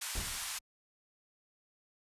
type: band-pass noise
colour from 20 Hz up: white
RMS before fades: -40 dBFS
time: 0.01-0.59 s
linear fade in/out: 10 ms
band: 820 to 11000 Hz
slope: 24 dB/octave
type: noise with exponential decay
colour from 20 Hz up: brown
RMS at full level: -35 dBFS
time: 0.15-0.61 s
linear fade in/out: 5 ms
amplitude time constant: 100 ms
effects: resampled to 32000 Hz